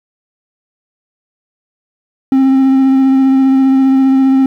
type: tone with vibrato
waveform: triangle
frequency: 266.4 Hz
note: C4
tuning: 31 cents sharp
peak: -4 dBFS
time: 2.32-4.46 s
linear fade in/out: 2 ms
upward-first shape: sine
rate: 15 Hz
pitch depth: 15 cents each way
effects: 7-bit